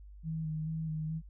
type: tone with vibrato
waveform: sine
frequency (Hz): 157.9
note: D#3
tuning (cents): +26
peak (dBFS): -33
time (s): 0.23-1.22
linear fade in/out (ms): 50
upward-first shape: square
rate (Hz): 2.3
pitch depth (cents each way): 22
effects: added 50 Hz sine -48 dBFS peak until 1.29 s